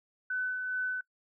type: tone with tremolo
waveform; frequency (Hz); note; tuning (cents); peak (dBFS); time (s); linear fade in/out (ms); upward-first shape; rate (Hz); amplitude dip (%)
sine; 1506; F#6; +30; -29; 0.3-1.01; 5; sine; 2.4; 35
effects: noise-tail reverb RT60 0.1 s tail -23 dB re dry